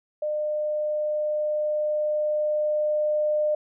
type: tone with level ramp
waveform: sine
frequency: 604 Hz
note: D5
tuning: 48 cents sharp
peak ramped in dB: -24 to -20 dBFS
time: 0.22-3.55 s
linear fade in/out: 5 ms
effects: none